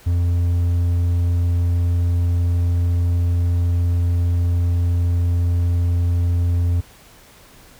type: tone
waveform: triangle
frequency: 86.8 Hz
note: F2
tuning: 10 cents flat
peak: -13 dBFS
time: 0.06-6.81 s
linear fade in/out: 10 ms
effects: pink hiss -47 dBFS RMS until 7.79 s